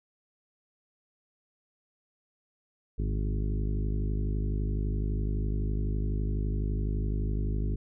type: harmonic tone with a mistuned harmonic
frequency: 51.91 Hz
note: G#1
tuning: in tune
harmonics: 1 / 2 / 3 / 4 / 5 / 6 / 7 / 8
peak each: -28 / -34 / -38 / -40 / -42 / -44 / -45 / -46 dBFS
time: 2.98-7.76 s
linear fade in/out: 10 ms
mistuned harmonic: 3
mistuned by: -49 cents
effects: none